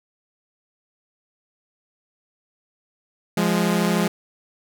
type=tone pair together; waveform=sawtooth; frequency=174.3 / 207.7 Hz; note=F3 / G#3; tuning=-3 / 0 cents; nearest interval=minor third; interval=303 cents; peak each=-17 dBFS; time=3.37-4.08 s; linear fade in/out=5 ms; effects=none